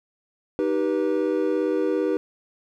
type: chord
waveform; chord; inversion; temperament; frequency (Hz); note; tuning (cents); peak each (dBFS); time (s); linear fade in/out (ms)
triangle; Eb augmented; none; just; 311.1 / 388.9 / 486.1; Eb4 / G4 / B4; 0 / -14 / -28; -23; 0.59-2.17; 0
effects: none